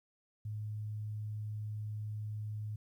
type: tone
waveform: sine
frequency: 106.5 Hz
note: G#2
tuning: 44 cents sharp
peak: -37 dBFS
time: 0.45-2.76 s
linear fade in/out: 5 ms
effects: 12-bit